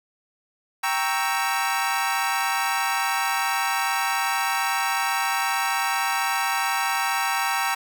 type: chord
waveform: 25% pulse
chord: G diminished seventh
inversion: none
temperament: equal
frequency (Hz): 784 / 932.3 / 1108.7 / 1318.5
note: G5 / Bb5 / Db6 / Fb6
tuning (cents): 0 / 0 / 0 / 0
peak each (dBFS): -23 / -23 / -26 / -25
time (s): 0.83-7.75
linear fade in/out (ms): 10
effects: none